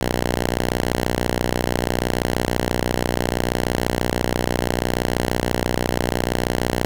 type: ring-modulated tone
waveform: 5% pulse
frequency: 60.7 Hz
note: B1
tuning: 29 cents flat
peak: -5 dBFS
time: 0.01-6.85 s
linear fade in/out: 0 ms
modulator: 78 Hz
effects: none